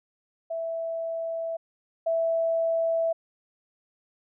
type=tone pair in turn; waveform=sine; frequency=659.3 / 659.3 Hz; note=E5 / E5; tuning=0 / 0 cents; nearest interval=unison; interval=0 cents; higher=neither; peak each=-28 / -22 dBFS; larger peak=second; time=0.5-1.57 / 2.06-3.13 s; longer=neither; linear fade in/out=10 ms; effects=none